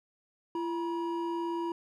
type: tone pair together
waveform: triangle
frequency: 339.4 / 960 Hz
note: F4 / B5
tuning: -49 / -49 cents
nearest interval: octave + tritone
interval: 1800 cents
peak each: -30 / -34 dBFS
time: 0.55-1.72 s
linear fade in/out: 2 ms
effects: none